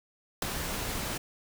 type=noise with ADSR envelope; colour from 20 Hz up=pink; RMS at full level=-25 dBFS; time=0.42-1.18 s; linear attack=4 ms; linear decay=5 ms; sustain=-9 dB; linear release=9 ms; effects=none